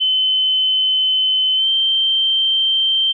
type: tone with pitch glide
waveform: sine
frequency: 3051 to 3133 Hz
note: G7 to G7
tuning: -48 to -2 cents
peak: -13 dBFS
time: 0-3.13 s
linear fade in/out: 20 ms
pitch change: +46 cents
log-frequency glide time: 1.55-1.69 s
effects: none